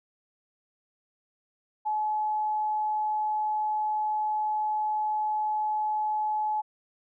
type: tone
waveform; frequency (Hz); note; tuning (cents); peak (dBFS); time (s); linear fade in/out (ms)
sine; 854; G#5; +48; -25; 1.85-6.62; 20
effects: none